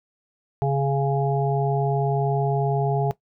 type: harmonic tone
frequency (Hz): 138.59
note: C#3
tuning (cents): 0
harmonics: 1 / 3 / 5 / 6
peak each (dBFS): -21 / -26 / -28 / -29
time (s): 0.62-3.11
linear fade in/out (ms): 0
effects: noise-tail reverb RT60 0.1 s tail -17 dB re dry